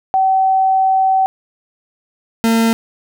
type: tone pair in turn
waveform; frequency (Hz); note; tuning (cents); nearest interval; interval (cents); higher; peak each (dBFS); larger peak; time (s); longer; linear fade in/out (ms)
sine / 40% pulse; 764 / 227.1; G5 / A#3; -45 / -45; octave + major sixth; 2100; first; -10; neither; 0.14-1.26 / 2.44-2.73; first; 0
effects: none